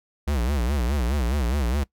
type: tone with vibrato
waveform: square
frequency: 65.4 Hz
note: C2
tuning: in tune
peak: -22 dBFS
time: 0.27-1.84 s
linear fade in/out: 10 ms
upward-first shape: sine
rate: 4.8 Hz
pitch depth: 220 cents each way
effects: noise-tail reverb RT60 0.1 s tail -21 dB re dry